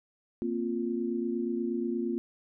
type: chord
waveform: sine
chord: Bb suspended second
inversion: none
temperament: equal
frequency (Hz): 233.1 / 261.6 / 349.2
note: Bb3 / C4 / F4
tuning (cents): 0 / 0 / 0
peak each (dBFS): -32 / -35 / -32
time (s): 0.42-2.18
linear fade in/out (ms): 0
effects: none